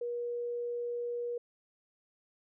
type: tone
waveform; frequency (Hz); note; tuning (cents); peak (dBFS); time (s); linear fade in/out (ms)
sine; 479.1; A#4; +47; -33; 0.01-1.38; 5
effects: none